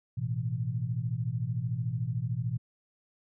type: chord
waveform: sine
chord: A suspended second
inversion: none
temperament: equal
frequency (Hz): 110 / 123.47 / 164.81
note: A2 / B2 / E3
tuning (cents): 0 / 0 / 0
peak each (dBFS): -34 / -31 / -37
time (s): 0.17-2.58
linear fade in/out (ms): 10
effects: none